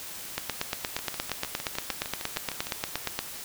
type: two click trains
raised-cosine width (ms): 0.2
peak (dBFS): -10 / -17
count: 25 / 12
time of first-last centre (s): 0.38-3.19 / 0.99-2.669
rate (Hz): 8.54 / 6.55
effects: white hiss -40 dBFS RMS until 3.44 s